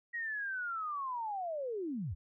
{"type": "linear sweep", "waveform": "sine", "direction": "down", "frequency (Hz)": [1909, 65.41], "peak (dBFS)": -35, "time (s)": [0.13, 2.15], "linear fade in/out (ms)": 20, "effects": []}